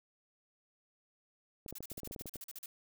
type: clicks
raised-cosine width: 2 ms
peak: -32 dBFS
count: 12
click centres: 1.662 / 1.726 / 1.806 / 1.917 / 1.979 / 2.033 / 2.074 / 2.111 / 2.162 / 2.211 / 2.258 / 2.358 s
type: noise bursts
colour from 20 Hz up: blue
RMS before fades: -46 dBFS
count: 14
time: 1.68-2.66 s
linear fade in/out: 2 ms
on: 31 ms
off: 42 ms
effects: none